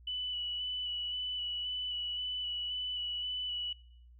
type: tone with vibrato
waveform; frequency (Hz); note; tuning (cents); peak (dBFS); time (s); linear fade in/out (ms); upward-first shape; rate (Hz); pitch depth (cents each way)
sine; 2967; F#7; +4; -34; 0.07-3.73; 5; square; 1.9; 13
effects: noise-tail reverb RT60 0.7 s tail -23 dB re dry + added 60 Hz sine -54 dBFS peak until 4.19 s